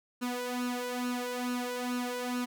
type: tone with flanger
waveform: sawtooth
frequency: 246.9 Hz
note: B3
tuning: in tune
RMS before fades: -34 dBFS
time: 0.21-2.46 s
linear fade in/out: 20 ms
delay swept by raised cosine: 0.72 to 2.02 ms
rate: 2.3 Hz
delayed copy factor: +0.7
effects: none